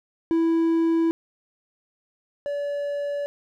triangle tone pair in turn, 329.6 / 574.1 Hz, E4 / D5, 0 / -39 cents, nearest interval minor seventh, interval 961 cents, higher second, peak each -16 / -23 dBFS, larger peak first, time 0.31-1.11 / 2.46-3.26 s, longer neither, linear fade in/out 0 ms, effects none

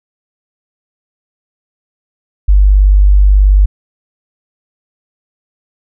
sine tone, 49.24 Hz, G1, 8 cents sharp, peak -3 dBFS, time 2.48-3.66 s, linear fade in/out 10 ms, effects none

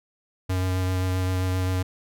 square tone with vibrato, 92.5 Hz, F#2, in tune, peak -23 dBFS, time 0.49-1.83 s, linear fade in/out 10 ms, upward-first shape sine, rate 7.6 Hz, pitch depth 13 cents each way, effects none

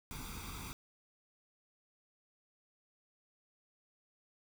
pink noise with comb filter, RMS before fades -45 dBFS, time 0.11-0.73 s, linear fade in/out 0 ms, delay 0.84 ms, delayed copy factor +0.8, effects none

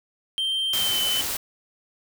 triangle tone with pitch glide, 3143 to 3041 Hz, G7 to F#7, +4 to +47 cents, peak -21 dBFS, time 0.38-1.21 s, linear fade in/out 0 ms, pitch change -57 cents, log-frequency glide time 0.77-1 s
white noise, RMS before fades -28 dBFS, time 0.73-1.37 s, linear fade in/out 5 ms
effects none

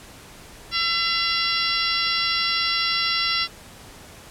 harmonic tone with a mistuned harmonic, 674 Hz, E5, 38 cents sharp, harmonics 2 / 3 / 4 / 5 / 6 / 7 / 8, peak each -28 / -28 / -28 / -28 / -28 / -28 / -28 dBFS, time 0.71-3.48 s, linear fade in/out 50 ms, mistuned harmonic 4, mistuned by +52 cents, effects pink hiss -44 dBFS RMS until 4.3 s + low-pass 12000 Hz 12 dB/octave

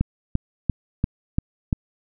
click train, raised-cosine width 5 ms, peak -7 dBFS, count 6, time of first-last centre 0.01-1.728 s, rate 2.91 Hz, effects none

